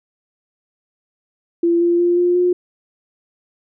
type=tone with pitch steps; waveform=sine; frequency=340.6 / 344.8 / 349 / 353.2 / 357.5 Hz; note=F4 / F4 / F4 / F4 / F4; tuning=-43 / -22 / -1 / +20 / +41 cents; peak=-12 dBFS; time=1.63-2.53 s; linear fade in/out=5 ms; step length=180 ms; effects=none